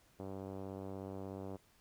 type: tone with low-pass filter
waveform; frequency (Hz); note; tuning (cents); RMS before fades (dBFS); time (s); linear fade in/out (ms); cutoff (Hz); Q
5% pulse; 96.6; G2; -25; -45; 0.19-1.57; 10; 520; 0.8
effects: pink hiss -69 dBFS RMS until 1.8 s